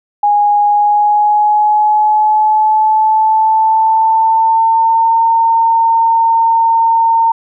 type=tone with pitch glide; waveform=sine; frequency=826 to 911.2 Hz; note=G#5 to A#5; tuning=-10 to -40 cents; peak=-7 dBFS; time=0.23-7.32 s; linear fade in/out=5 ms; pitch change=+170 cents; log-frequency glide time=0.66-5.22 s; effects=none